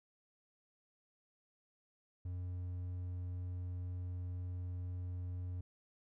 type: tone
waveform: triangle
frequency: 89.8 Hz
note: F2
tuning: 49 cents sharp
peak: -37 dBFS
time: 2.25-5.61 s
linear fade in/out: 5 ms
effects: none